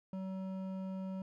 triangle tone with hard clipping, 189.6 Hz, F#3, 43 cents sharp, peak -40 dBFS, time 0.13-1.22 s, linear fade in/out 2 ms, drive 14 dB, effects none

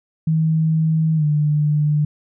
sine tone with pitch glide, 159.3 to 149.49 Hz, D#3 to D3, +41 to +31 cents, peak -14 dBFS, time 0.27-2.05 s, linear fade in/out 5 ms, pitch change -110 cents, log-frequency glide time 1.16-1.24 s, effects none

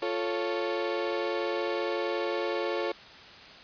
35% pulse chord, F augmented, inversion none, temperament equal, 349.2 / 440 / 554.4 Hz, F4 / A4 / C#5, 0 / 0 / 0 cents, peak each -31 dBFS, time 0.02-2.92 s, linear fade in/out 5 ms, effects white hiss -48 dBFS RMS until 3.63 s + resampled to 11025 Hz

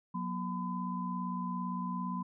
sine tone cluster, 181.6 / 239.2 / 1010 Hz, F#3 / A#3 / B5, -32 / +45 / +39 cents, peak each -36 / -40 / -38 dBFS, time 0.14-2.23 s, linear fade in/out 10 ms, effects none

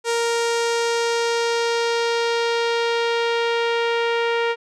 sawtooth tone with low-pass filter sweep, 466.2 Hz, A#4, in tune, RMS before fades -21 dBFS, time 0.04-4.56 s, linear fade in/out 50 ms, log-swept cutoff 7900 to 2700 Hz, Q 1.4, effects none

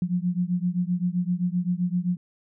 sine beating tone pair, 174.9 / 182.6 Hz, F3 / F#3, +3 / -23 cents, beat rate 7.7 Hz, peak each -25 / -26 dBFS, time 0.02-2.17 s, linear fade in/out 2 ms, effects none

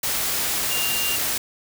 sine tone in noise, 2794 Hz, F7, in tune, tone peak -26 dBFS, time 0.71-1.16 s, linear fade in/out 5 ms, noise white, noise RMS -24 dBFS, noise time 0.03-1.38 s, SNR -5 dB, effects none

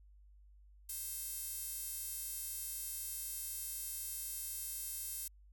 sawtooth tone with high-pass filter, 528 Hz, C5, 16 cents sharp, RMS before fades -43 dBFS, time 0.89-5.28 s, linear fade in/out 5 ms, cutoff 10000 Hz, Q 1.1, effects added 50 Hz sine -58 dBFS peak until 5.52 s

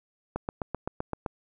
click train, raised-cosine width 1 ms, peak -16 dBFS, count 8, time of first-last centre 0.36-1.262 s, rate 7.76 Hz, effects none

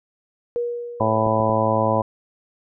sine tone with exponential decay, 477.9 Hz, A#4, 43 cents sharp, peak -19 dBFS, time 0.56-1.81 s, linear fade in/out 0 ms, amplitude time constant 270 ms
harmonic tone, 110 Hz, A2, in tune, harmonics 1 / 2 / 3 / 4 / 5 / 6 / 7 / 8 / 9, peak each -25 / -26 / -29 / -29 / -22 / -25 / -27 / -29 / -23 dBFS, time 1-2.02 s, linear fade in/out 5 ms
clicks, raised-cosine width 2 ms, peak -18 dBFS, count 3, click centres 1.267 / 1.402 / 1.496 s
effects none

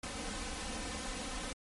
pink noise with comb filter, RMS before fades -40 dBFS, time 0.03-1.53 s, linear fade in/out 5 ms, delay 3.9 ms, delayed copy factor +1, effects low-pass 12000 Hz 12 dB/octave + MP3 48 kbps

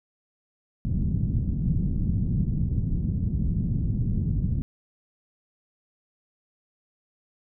white low-pass noise, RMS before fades -25 dBFS, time 0.85-4.62 s, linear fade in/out 0 ms, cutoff 180 Hz, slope 24 dB/octave, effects none

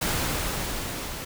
pink noise with level ramp, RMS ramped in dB -25 to -35 dBFS, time 0.01-1.25 s, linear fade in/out 10 ms, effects none

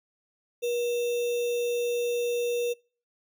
sine tone with sample-and-hold, 479.3 Hz, A#4, 48 cents sharp, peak -25 dBFS, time 0.62-2.74 s, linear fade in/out 20 ms, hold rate 3150 Hz, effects noise-tail reverb RT60 0.4 s tail -26 dB re dry

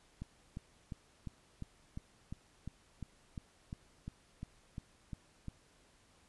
click train, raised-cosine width 5 ms, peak -30 dBFS, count 16, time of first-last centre 0.22-5.483 s, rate 2.85 Hz, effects pink hiss -67 dBFS RMS until 6.28 s + resampled to 24000 Hz

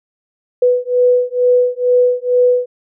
sine beating tone pair, 493.9 / 496.1 Hz, B4 / B4, 0 / +8 cents, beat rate 2.2 Hz, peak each -13 dBFS, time 0.62-2.66 s, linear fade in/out 5 ms, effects none

